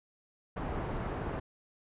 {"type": "low-pass noise", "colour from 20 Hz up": "pink", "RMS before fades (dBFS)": -36, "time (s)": [0.56, 1.4], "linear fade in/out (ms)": 10, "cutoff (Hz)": 1200, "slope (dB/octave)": 12, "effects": ["resampled to 8000 Hz"]}